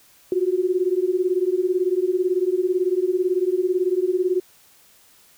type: beating tone pair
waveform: sine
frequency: 357 / 375 Hz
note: F4 / F#4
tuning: +38 / +23 cents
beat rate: 18 Hz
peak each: -21 dBFS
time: 0.32-4.4 s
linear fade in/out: 2 ms
effects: white hiss -54 dBFS RMS until 5.37 s